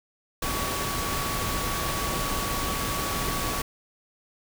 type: tone in noise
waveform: sine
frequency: 1130 Hz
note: C#6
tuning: 33 cents sharp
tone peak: -33 dBFS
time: 0.42-3.62 s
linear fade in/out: 5 ms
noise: pink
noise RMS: -29 dBFS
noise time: 0.42-3.62 s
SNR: -7 dB
effects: none